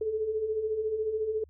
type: beating tone pair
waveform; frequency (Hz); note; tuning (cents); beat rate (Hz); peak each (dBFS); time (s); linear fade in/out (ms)
sine; 422.6 / 436.6; G#4 / A4; +30 / -13; 14; -36 / -28; 0.01-1.44; 5
effects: added 75 Hz sine -54 dBFS peak until 1.49 s